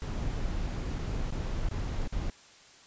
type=noise with dropouts; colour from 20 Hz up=brown; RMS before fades=-32 dBFS; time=0.02-2.3 s; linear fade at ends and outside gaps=1 ms; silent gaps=0.986-0.99 / 1.306-1.324 / 1.688-1.711 / 2.076-2.124 s; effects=white hiss -55 dBFS RMS until 2.86 s + resampled to 16000 Hz